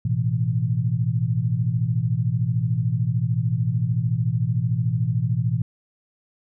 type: chord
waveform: sine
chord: A suspended second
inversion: none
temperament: equal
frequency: 110 / 123.47 / 164.81 Hz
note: A2 / B2 / E3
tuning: 0 / 0 / 0 cents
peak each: -24 / -22 / -26 dBFS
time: 0.05-5.62 s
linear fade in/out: 5 ms
effects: none